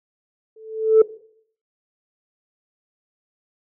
sine tone with exponential growth, 440 Hz, A4, in tune, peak -4 dBFS, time 0.56-1.02 s, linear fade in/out 5 ms, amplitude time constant 99 ms, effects noise-tail reverb RT60 0.6 s tail -19 dB re dry + tanh soft clip ceiling -5 dBFS

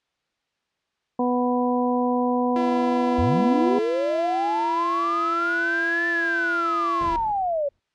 harmonic tone, 247.1 Hz, B3, 1 cent sharp, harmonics 1 / 2 / 3 / 4, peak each -22 / -25 / -27 / -28 dBFS, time 1.19-3.79 s, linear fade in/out 5 ms
sawtooth tone, 337.8 Hz, E4, 42 cents sharp, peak -24 dBFS, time 2.56-7.16 s, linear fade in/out 0 ms
sine linear two-way sweep, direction up then down, 64.4 to 1763 to 549 Hz, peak -21 dBFS, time 3.18-7.69 s, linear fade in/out 10 ms, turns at 6.08 s
brown noise with exponential decay, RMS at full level -30 dBFS, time 7.01-7.8 s, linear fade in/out 2 ms, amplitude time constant 170 ms
effects white hiss -75 dBFS RMS until 7.94 s + low-pass 4000 Hz 12 dB/octave

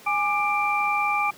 sine tone cluster, 826 / 1188 / 2358 Hz, G#5 / D6 / D7, -10 / +20 / +6 cents, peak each -25 dBFS, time 0.06-1.31 s, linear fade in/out 10 ms, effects pink hiss -47 dBFS RMS until 1.37 s + high-pass 150 Hz 12 dB/octave

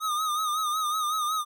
square tone with vibrato, 1240 Hz, D#6, 6 cents flat, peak -26 dBFS, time 0-1.45 s, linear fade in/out 50 ms, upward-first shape sine, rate 5.4 Hz, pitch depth 63 cents each way, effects none

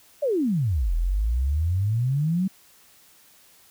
sine exponential two-way sweep, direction down then up, 614 to 39.56 to 195.8 Hz, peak -20 dBFS, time 0.22-2.48 s, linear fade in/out 10 ms, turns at 0.94 s, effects white hiss -55 dBFS RMS until 3.7 s

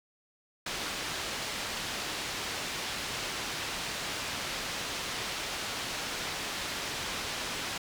white low-pass noise, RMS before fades -36 dBFS, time 0.66-7.78 s, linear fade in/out 5 ms, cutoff 4600 Hz, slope 12 dB/octave, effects none

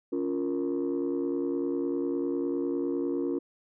sine chord, Bb minor, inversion first, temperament just, 279.7 / 349.6 / 466.2 Hz, Db4 / F4 / Bb4, +16 / +2 / 0 cents, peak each -29 / -29 / -33 dBFS, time 0.12-3.39 s, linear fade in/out 10 ms, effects tanh soft clip ceiling -22 dBFS

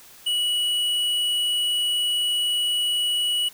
triangle tone with tanh clipping, 2932 Hz, F#7, 16 cents flat, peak -22 dBFS, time 0.26-3.49 s, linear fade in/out 10 ms, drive 13 dB, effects white hiss -48 dBFS RMS until 3.53 s

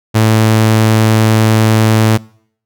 sawtooth tone, 110 Hz, A2, in tune, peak -3 dBFS, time 0.14-2.18 s, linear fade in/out 20 ms, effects noise-tail reverb RT60 0.6 s tail -24 dB re dry

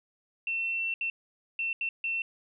sine tone bursts at uneven times, 2699 Hz, E7, 40 cents sharp, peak -28 dBFS, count 5, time 0.47-0.94 / 1.01-1.1 / 1.59-1.73 / 1.81-1.89 / 2.04-2.22 s, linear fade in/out 2 ms, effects none

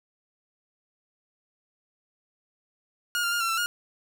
sawtooth tone with pitch steps, 1430 / 1392 / 1415 / 1357 / 1338 / 1427 Hz, F6 / F6 / F6 / E6 / E6 / F6, +41 / -6 / +22 / +50 / +25 / +37 cents, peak -21 dBFS, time 3.15-3.66 s, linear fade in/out 0 ms, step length 85 ms, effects none

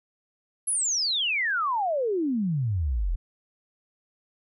sine exponential sweep, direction down, 11150 to 37.63 Hz, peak -23 dBFS, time 0.67-3.16 s, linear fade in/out 10 ms, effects none

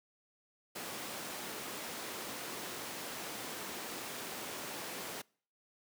pink high-pass noise, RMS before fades -43 dBFS, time 0.75-5.22 s, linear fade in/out 10 ms, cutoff 250 Hz, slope 12 dB/octave, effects noise-tail reverb RT60 0.5 s tail -26 dB re dry

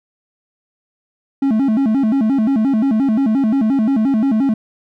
triangle tone with vibrato, 244.4 Hz, B3, 18 cents flat, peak -10 dBFS, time 1.42-4.54 s, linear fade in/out 5 ms, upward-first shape square, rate 5.7 Hz, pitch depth 200 cents each way, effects none

